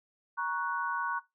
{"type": "chord", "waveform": "sine", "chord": "F# major", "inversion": "first", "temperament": "equal with one note detuned", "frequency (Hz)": [943.7, 1108.7, 1480], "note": ["A#5", "C#6", "F#6"], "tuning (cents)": [21, 0, 0], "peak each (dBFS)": -34, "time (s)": [0.37, 1.2], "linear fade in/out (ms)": 20, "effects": ["noise-tail reverb RT60 0.2 s tail -19 dB re dry"]}